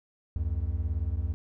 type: beating tone pair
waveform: triangle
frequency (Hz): 69.2 / 87.2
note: C#2 / F2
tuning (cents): -2 / -2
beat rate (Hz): 18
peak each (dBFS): -28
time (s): 0.36-1.34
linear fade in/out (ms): 0
effects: none